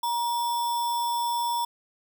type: tone with sample-and-hold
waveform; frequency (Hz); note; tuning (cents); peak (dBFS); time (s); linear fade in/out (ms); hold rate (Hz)
sine; 949; A#5; +31; -24; 0.03-1.65; 5; 4410
effects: none